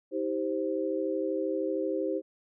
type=chord; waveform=sine; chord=C minor; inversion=first; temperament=equal with one note detuned; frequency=319.1 / 392 / 523.3 Hz; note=Eb4 / G4 / C5; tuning=+44 / 0 / 0 cents; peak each=-32 / -32 / -32 dBFS; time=0.11-2.22 s; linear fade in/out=50 ms; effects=none